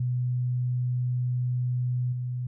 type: tone with level steps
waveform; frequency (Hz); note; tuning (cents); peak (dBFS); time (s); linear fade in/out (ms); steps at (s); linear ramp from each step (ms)
sine; 124.4; B2; +13; -24 / -28; 0-2.47; 5; 2.12; 10
effects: none